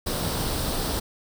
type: noise with comb filter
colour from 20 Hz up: pink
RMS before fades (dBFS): -27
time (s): 0.06-1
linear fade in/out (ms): 10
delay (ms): 0.22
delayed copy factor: +0.5
effects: none